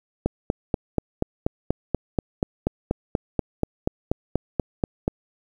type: click train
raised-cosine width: 2 ms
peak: -7 dBFS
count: 21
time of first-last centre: 0.26-5.079 s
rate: 4.15 Hz
effects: 8-bit